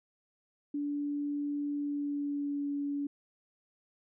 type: tone with pitch glide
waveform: sine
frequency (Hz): 289.4 to 285.3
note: D4 to C#4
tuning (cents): -25 to +50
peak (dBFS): -31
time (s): 0.74-3.07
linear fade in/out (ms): 5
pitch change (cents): -25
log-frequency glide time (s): 1.75-2.7
effects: none